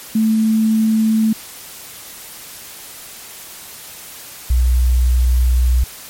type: tone pair in turn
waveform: sine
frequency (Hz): 220 / 61.74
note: A3 / B1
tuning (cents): 0 / 0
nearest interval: octave + minor seventh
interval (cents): 2200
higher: first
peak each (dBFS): -11 / -10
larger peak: second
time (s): 0.15-1.33 / 4.5-5.84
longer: second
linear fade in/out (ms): 5
effects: white hiss -35 dBFS RMS until 6.09 s + MP3 64 kbps